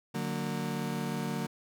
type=chord; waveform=35% pulse; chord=D augmented; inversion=none; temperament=just; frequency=146.83 / 183.54 / 229.4 Hz; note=D3 / F#3 / A#3; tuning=0 / -14 / -28 cents; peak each=-35 / -35 / -34 dBFS; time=0.14-1.47 s; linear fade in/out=10 ms; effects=none